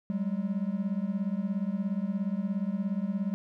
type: beating tone pair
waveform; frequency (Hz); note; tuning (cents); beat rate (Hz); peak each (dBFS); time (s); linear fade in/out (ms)
triangle; 188.8 / 205.8; F#3 / G#3; +35 / -16; 17; -29; 0.1-3.34; 0
effects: none